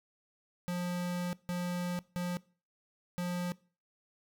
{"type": "tone bursts at uneven times", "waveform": "square", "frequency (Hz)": 177.2, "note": "F3", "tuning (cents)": 25, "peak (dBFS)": -33, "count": 4, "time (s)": [[0.68, 1.33], [1.49, 1.99], [2.16, 2.37], [3.18, 3.52]], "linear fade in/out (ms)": 0, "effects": ["noise-tail reverb RT60 0.4 s tail -22 dB re dry"]}